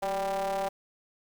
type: ring-modulated tone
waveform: square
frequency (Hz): 100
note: G2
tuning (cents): +35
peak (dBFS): -26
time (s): 0.02-0.69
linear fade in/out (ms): 10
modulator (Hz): 682
effects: 9-bit